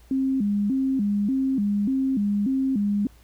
sine tone with vibrato, 233.1 Hz, A#3, in tune, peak -20 dBFS, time 0.11-3.07 s, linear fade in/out 2 ms, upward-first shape square, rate 1.7 Hz, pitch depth 230 cents each way, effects added 58 Hz sine -50 dBFS peak until 3.23 s + pink hiss -58 dBFS RMS until 3.23 s

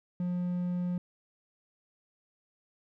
triangle tone, 178 Hz, F3, 33 cents sharp, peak -27 dBFS, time 0.2-0.98 s, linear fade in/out 2 ms, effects none

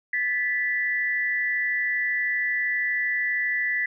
sine tone pair together, 1742.8 / 1975.5 Hz, A6 / B6, -17 / 0 cents, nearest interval major second, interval 217 cents, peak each -27 / -24 dBFS, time 0.13-3.86 s, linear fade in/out 5 ms, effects none

